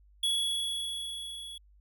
square tone with level ramp, 3369 Hz, G#7, 24 cents sharp, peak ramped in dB -26 to -42 dBFS, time 0.23-1.58 s, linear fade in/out 5 ms, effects added 50 Hz sine -57 dBFS peak until 1.8 s

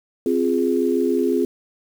sine chord, F minor, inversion second, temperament equal, 261.6 / 349.2 / 415.3 Hz, C4 / F4 / Ab4, 0 / 0 / 0 cents, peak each -21 dBFS, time 0.26-1.45 s, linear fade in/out 2 ms, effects 7-bit

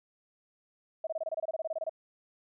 sine tone bursts, 642 Hz, E5, 46 cents flat, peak -30 dBFS, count 16, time 1.04-1.895 s, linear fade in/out 5 ms, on 30 ms, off 25 ms, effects none

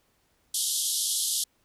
white band-pass noise, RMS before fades -28 dBFS, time 0.54-1.44 s, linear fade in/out 5 ms, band 3100 to 12000 Hz, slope 96 dB/octave, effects pink hiss -69 dBFS RMS until 1.64 s

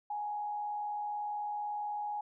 sine tone with frequency modulation, 833 Hz, G#5, 5 cents sharp, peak -34 dBFS, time 0.1-2.21 s, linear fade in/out 5 ms, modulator 78 Hz, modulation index 0.32, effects none

